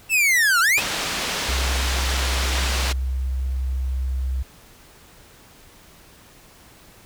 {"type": "linear two-way sweep", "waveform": "45% pulse", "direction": "down then up", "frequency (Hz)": [2700, 1318.5, 2700], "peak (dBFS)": -15, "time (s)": [0.09, 0.82], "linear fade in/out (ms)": 50, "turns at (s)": 0.6}
{"type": "low-pass noise", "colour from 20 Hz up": "white", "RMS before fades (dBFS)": -26, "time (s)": [0.77, 2.93], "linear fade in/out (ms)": 10, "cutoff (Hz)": 4800, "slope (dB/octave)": 12}
{"type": "tone", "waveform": "sine", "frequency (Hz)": 65, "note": "C2", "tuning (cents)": -11, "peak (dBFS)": -21, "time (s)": [1.48, 4.43], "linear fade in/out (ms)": 10}
{"effects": ["pink hiss -49 dBFS RMS until 7.05 s"]}